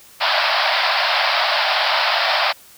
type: band-pass noise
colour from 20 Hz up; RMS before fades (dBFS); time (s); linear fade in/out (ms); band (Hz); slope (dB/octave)
pink; -18; 0.2-2.53; 20; 590 to 5100; 96
effects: white hiss -46 dBFS RMS until 2.77 s